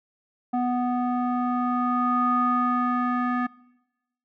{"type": "tone with low-pass filter sweep", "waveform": "square", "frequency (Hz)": 246.9, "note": "B3", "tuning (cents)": 0, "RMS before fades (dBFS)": -24, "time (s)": [0.53, 3.47], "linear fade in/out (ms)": 10, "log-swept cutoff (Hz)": [910, 1500], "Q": 7.3, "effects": ["noise-tail reverb RT60 1.0 s tail -23 dB re dry"]}